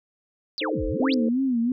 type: exponential two-way sweep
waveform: sine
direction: down then up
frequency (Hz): 5120 to 34.65 to 5120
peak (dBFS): -27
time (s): 0.58-1.14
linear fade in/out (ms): 0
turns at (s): 0.86
type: chord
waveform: sine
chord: A diminished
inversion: second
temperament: equal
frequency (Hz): 311.1 / 440 / 523.3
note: Eb4 / A4 / C5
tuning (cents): 0 / 0 / 0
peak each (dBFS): -29 / -31 / -30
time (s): 0.61-1.29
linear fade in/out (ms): 5
type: tone with vibrato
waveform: sine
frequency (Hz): 249.2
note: B3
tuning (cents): +16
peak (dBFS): -20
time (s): 1-1.72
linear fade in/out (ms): 2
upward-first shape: sine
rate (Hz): 2.9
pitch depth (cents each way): 140
effects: none